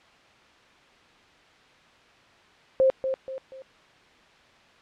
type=tone with echo; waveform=sine; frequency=528 Hz; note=C5; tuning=16 cents sharp; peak=-16 dBFS; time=2.8-2.9 s; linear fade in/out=0 ms; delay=240 ms; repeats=3; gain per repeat=-8 dB; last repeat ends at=3.62 s; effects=white hiss -55 dBFS RMS until 4.81 s + low-pass 3000 Hz 12 dB/octave